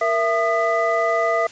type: tone cluster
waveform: sine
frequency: 466.3 / 667 / 1225 / 1994 Hz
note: A#4 / E5 / D#6 / B6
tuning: +1 / +20 / -27 / +16 cents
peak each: -25 / -19 / -23 / -26 dBFS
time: 0.01-1.47 s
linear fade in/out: 5 ms
effects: white hiss -41 dBFS RMS until 1.51 s + resampled to 16000 Hz